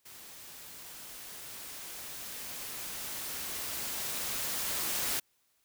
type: noise with level ramp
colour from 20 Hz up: white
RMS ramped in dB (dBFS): -50 to -32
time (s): 0.05-5.2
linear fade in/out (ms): 10
effects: white hiss -73 dBFS RMS until 5.64 s